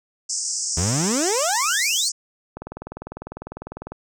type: band-pass noise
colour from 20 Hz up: pink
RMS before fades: -26 dBFS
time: 0.29-2.12 s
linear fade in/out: 10 ms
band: 5100 to 8500 Hz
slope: 96 dB/octave
type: exponential sweep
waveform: 30% pulse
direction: up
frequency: 77.78 to 4652 Hz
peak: -18 dBFS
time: 0.77-2.09 s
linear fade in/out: 5 ms
type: click train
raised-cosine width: 1 ms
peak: -18 dBFS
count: 28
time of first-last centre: 2.57-3.92 s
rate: 20 Hz
effects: none